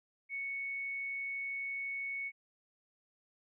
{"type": "tone", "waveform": "sine", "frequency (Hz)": 2217, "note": "C#7", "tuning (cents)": 0, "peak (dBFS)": -36, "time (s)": [0.29, 2.32], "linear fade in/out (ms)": 50, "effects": []}